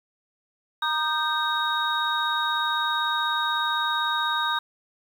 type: tone cluster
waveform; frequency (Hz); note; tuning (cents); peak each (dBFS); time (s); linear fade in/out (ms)
sine; 937 / 1220 / 1561 / 3756; A#5 / D#6 / G6 / A#7; +9 / -34 / -8 / +12; -28; 0.82-4.59; 5
effects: 8-bit